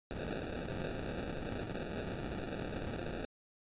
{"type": "noise with sample-and-hold", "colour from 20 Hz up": "blue", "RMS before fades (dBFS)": -40, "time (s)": [0.11, 3.25], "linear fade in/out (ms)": 0, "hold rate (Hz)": 1050, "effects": ["resampled to 8000 Hz"]}